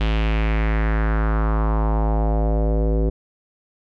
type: tone with low-pass filter sweep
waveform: square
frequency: 54.1 Hz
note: A1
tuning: 29 cents flat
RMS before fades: -19 dBFS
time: 0-3.1 s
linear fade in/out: 10 ms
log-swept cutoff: 3200 to 440 Hz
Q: 2.7
effects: none